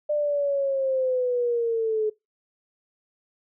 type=linear sweep; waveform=sine; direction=down; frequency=599 to 425.6 Hz; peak=-21 dBFS; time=0.09-2.1 s; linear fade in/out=10 ms; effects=noise-tail reverb RT60 0.2 s tail -23 dB re dry